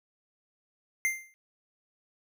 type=tone with exponential decay; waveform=square; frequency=2094 Hz; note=C7; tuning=1 cent sharp; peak=-23 dBFS; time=1.05-1.34 s; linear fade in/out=0 ms; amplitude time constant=61 ms; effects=none